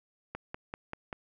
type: click train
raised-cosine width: 0.5 ms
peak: -22 dBFS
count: 5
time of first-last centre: 0.35-1.128 s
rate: 5.14 Hz
effects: none